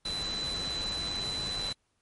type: tone in noise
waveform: sine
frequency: 4001 Hz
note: B7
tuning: 22 cents sharp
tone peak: -32 dBFS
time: 0.05-1.73 s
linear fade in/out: 5 ms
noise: pink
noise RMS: -39 dBFS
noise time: 0.05-1.73 s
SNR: +4 dB
effects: pink hiss -75 dBFS RMS until 2.01 s + MP3 48 kbps